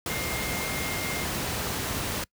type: tone in noise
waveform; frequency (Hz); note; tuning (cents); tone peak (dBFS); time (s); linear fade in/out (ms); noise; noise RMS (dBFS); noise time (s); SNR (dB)
sine; 2119; C7; +21; -35; 0.1-1.24; 2; pink; -30; 0.06-2.24; -8
effects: noise-tail reverb RT60 0.1 s tail -25 dB re dry + high-pass 60 Hz 12 dB/octave